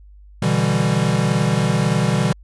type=chord; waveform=square; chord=E minor seventh; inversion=second; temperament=equal; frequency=123.47 / 146.83 / 164.81 / 196 Hz; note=B2 / D3 / E3 / G3; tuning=0 / 0 / 0 / 0 cents; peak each=-22 dBFS; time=0.42-2.33 s; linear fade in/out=5 ms; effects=added 50 Hz sine -41 dBFS peak until 2.43 s + resampled to 24000 Hz